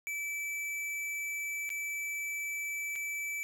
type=tone with dropouts; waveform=square; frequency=2312 Hz; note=D7; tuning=28 cents flat; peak=-35 dBFS; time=0.07-3.43 s; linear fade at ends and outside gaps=0 ms; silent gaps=1.692-1.702 / 2.956-2.96 s; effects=none